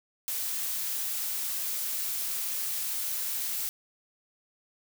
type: noise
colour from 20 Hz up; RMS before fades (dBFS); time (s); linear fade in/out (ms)
blue; -32; 0.28-3.69; 0
effects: none